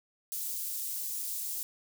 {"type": "high-pass noise", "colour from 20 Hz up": "white", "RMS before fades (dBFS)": -36, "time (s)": [0.32, 1.63], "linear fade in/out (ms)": 0, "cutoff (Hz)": 7200, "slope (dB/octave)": 12, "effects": []}